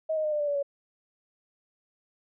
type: tone with pitch steps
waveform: sine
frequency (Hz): 634 / 621.7 / 609.6 / 597.7 / 586.1 / 574.7 / 563.5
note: D#5 / D#5 / D#5 / D5 / D5 / D5 / C#5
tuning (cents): +32 / -2 / -36 / +30 / -4 / -38 / +28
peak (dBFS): -25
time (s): 0.09-0.629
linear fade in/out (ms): 10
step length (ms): 77
effects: none